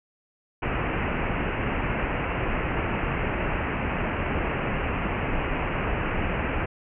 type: low-pass noise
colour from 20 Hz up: pink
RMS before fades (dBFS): -27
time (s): 0.62-6.66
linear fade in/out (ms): 10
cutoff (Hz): 2800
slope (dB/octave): 96
effects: none